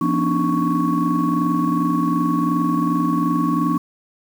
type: tone cluster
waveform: sine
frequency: 172.6 / 242.8 / 281.9 / 304.6 / 1112 Hz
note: F3 / B3 / C#4 / D#4 / C#6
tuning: -20 / -29 / +29 / -37 / +5 cents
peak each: -22 dBFS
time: 0.01-3.78 s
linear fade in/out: 5 ms
effects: tanh soft clip ceiling -8 dBFS + 7-bit